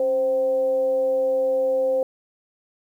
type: tone with frequency modulation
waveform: sine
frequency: 523.3 Hz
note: C5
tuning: in tune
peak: -18 dBFS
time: 0-2.03 s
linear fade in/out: 2 ms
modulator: 251 Hz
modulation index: 0.23
effects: 9-bit